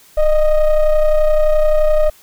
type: ring-modulated tone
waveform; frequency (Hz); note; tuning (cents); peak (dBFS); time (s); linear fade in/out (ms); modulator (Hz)
triangle; 313.8; D#4; +15; -4; 0.17-2.1; 10; 298
effects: white hiss -47 dBFS RMS until 2.22 s